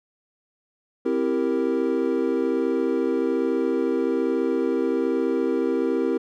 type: chord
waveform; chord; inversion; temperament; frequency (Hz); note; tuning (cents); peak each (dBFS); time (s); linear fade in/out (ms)
triangle; C dominant seventh; none; equal with one note detuned; 261.6 / 330.8 / 392 / 466.2; C4 / E4 / G4 / Bb4; 0 / +6 / 0 / 0; -24; 1.05-6.18; 10
effects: none